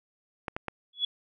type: clicks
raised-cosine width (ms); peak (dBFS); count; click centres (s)
0.5; -17; 3; 0.482 / 0.565 / 0.683
type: tone with exponential growth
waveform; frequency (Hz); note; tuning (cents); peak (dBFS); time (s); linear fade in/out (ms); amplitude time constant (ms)
sine; 3386; G#7; +33; -21; 0.93-1.05; 5; 24
effects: none